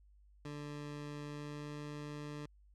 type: tone with pitch glide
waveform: 20% pulse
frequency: 146.83 to 147.77 Hz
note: D3 to D3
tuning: 0 to +11 cents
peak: -38 dBFS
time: 0.45-2.46 s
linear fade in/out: 2 ms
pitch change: +11 cents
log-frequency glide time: 1.25-1.73 s
effects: added 50 Hz sine -61 dBFS peak until 2.74 s + low-pass 7000 Hz 12 dB/octave